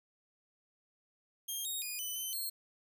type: tone with pitch steps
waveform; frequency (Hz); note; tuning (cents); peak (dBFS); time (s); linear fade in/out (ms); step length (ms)
5% pulse; 3213 / 3748 / 2459 / 3005 / 3061 / 4241; G7 / A#7 / D#7 / F#7 / G7 / C8; +42 / +9 / -21 / +26 / -42 / +23; -29; 1.48-2.5; 10; 170
effects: none